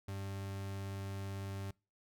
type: tone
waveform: 40% pulse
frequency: 98 Hz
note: G2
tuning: in tune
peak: -39 dBFS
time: 0.08-1.71 s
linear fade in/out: 5 ms
effects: noise-tail reverb RT60 0.3 s tail -25 dB re dry